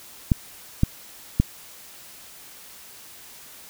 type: clicks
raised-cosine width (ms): 5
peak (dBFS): -4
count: 3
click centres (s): 0.318 / 0.834 / 1.4
effects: white hiss -45 dBFS RMS until 3.69 s